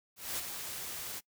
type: noise with ADSR envelope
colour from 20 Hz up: white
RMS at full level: -35 dBFS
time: 0.16-1.21 s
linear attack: 220 ms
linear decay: 23 ms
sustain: -6 dB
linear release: 33 ms
effects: noise-tail reverb RT60 0.1 s tail -23 dB re dry